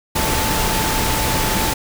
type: tone in noise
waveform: sine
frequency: 880 Hz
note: A5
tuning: in tune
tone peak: -25 dBFS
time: 0.15-1.74 s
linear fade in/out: 10 ms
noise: pink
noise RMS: -19 dBFS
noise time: 0.15-1.74 s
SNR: -9 dB
effects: none